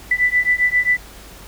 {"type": "beating tone pair", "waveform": "sine", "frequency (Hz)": [1981, 1988.5], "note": ["B6", "B6"], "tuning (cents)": [5, 11], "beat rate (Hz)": 7.5, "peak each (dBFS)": [-17, -17], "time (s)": [0.11, 0.97], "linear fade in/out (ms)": 5, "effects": ["added 50 Hz sine -41 dBFS peak until 1.47 s", "pink hiss -41 dBFS RMS until 1.47 s"]}